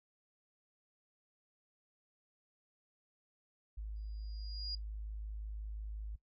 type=tone; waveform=sine; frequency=52.8 Hz; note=G#1; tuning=29 cents sharp; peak=-40 dBFS; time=3.77-6.16 s; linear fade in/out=10 ms
type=tone with exponential growth; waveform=sine; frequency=4860 Hz; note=D#8; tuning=42 cents flat; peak=-37 dBFS; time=3.96-4.75 s; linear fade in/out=2 ms; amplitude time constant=170 ms
effects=noise-tail reverb RT60 0.1 s tail -18 dB re dry + AAC 64 kbps